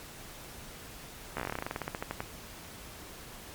slowing click train, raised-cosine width 0.5 ms, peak -18 dBFS, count 21, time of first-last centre 1.37-2.205 s, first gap 13 ms, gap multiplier 1.11, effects pink hiss -47 dBFS RMS until 3.54 s + MP3 96 kbps

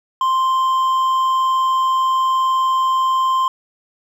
triangle tone with hard clipping, 1046.5 Hz, C6, in tune, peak -15 dBFS, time 0.21-3.48 s, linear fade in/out 2 ms, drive 7 dB, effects none

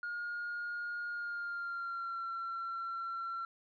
sine tone with pitch glide, 1426 to 1357.7 Hz, F6 to F6, +36 to -49 cents, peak -35 dBFS, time 0.03-3.45 s, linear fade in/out 2 ms, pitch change -85 cents, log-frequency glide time 1.1-2.25 s, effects tanh soft clip ceiling -34 dBFS

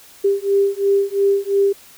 sine beating tone pair, 395.9 / 398.8 Hz, G4 / G4, +17 / +30 cents, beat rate 2.9 Hz, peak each -17 dBFS, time 0.24-1.73 s, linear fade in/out 10 ms, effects white hiss -45 dBFS RMS until 1.97 s

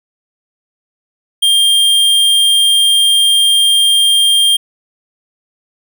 square tone, 3200 Hz, G7, 35 cents sharp, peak -8 dBFS, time 1.42-4.57 s, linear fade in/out 10 ms, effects none

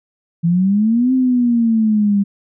sine exponential two-way sweep, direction up then down, 164.81 to 261.6 to 197.9 Hz, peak -11 dBFS, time 0.43-2.24 s, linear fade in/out 20 ms, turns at 1.13 s, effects none

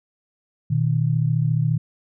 sine tone pair together, 120.7 / 155.12 Hz, B2 / D#3, -39 / -5 cents, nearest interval major third, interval 434 cents, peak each -20 dBFS, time 0.7-1.78 s, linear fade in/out 10 ms, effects none

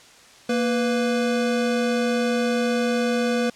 square tone pair together, 233.1 / 493.9 Hz, A#3 / B4, 0 / 0 cents, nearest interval octave + minor second, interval 1300 cents, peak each -23 / -24 dBFS, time 0.49-3.5 s, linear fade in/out 5 ms, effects white hiss -49 dBFS RMS until 3.55 s + low-pass 7000 Hz 12 dB/octave

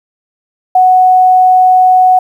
sine tone, 740 Hz, F#5, in tune, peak -3 dBFS, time 0.75-2.19 s, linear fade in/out 5 ms, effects 7-bit

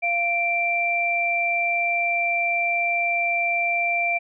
sine tone pair together, 691 / 2354 Hz, F5 / D7, -19 / +3 cents, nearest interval octave + major sixth, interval 2122 cents, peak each -25 / -21 dBFS, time 0.02-4.19 s, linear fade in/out 20 ms, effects none

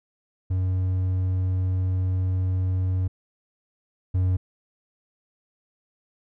triangle tone pair in turn, 92.7 / 92.18 Hz, F#2 / F#2, +4 / -6 cents, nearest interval unison, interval 10 cents, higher first, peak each -19 / -17 dBFS, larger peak second, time 0.5-3.08 / 4.14-4.37 s, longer first, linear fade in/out 10 ms, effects none

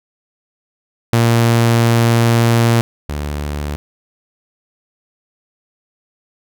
sawtooth tone pair in turn, 116.54 / 73.42 Hz, A#2 / D2, 0 / 0 cents, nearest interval minor sixth, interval 800 cents, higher first, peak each -6 / -16 dBFS, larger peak first, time 1.13-2.81 / 3.09-3.76 s, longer first, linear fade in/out 0 ms, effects none

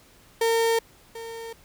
35% pulse tone with echo, 456.8 Hz, A#4, 35 cents flat, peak -18 dBFS, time 0.41-0.79 s, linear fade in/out 5 ms, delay 740 ms, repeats 1, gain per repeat -15 dB, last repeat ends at 1.53 s, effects pink hiss -55 dBFS RMS until 1.64 s

